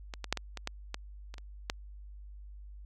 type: clicks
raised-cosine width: 0.2 ms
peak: -22 / -20 / -10 / -18 / -22 / -16 / -18 / -28 / -30 / -13 dBFS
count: 10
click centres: 0.138 / 0.243 / 0.326 / 0.373 / 0.573 / 0.674 / 0.944 / 1.341 / 1.382 / 1.699 s
effects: added 50 Hz sine -45 dBFS peak until 2.85 s